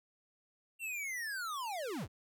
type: linear sweep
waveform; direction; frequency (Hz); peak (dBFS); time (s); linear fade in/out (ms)
square; down; 2757 to 44.89; -38; 0.79-2.08; 50
effects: none